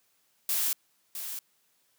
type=noise with echo; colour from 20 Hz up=blue; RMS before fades=-28 dBFS; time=0.49-0.73 s; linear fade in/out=2 ms; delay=660 ms; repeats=1; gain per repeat=-9 dB; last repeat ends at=1.39 s; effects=white hiss -70 dBFS RMS until 1.98 s + high-pass 100 Hz 12 dB/octave